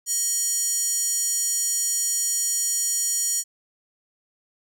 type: tone with high-pass filter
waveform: square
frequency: 630 Hz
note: D#5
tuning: 21 cents sharp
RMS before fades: -24 dBFS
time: 0.06-3.44 s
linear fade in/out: 50 ms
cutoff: 6900 Hz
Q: 5
effects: none